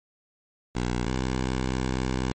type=tone pair in turn; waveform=10% pulse; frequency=61 / 64.12 Hz; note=B1 / C2; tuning=-21 / -34 cents; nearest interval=minor second; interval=87 cents; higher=second; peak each=-17 dBFS; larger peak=neither; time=0.75-1.05 / 1.05-2.32 s; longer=second; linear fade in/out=5 ms; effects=MP3 32 kbps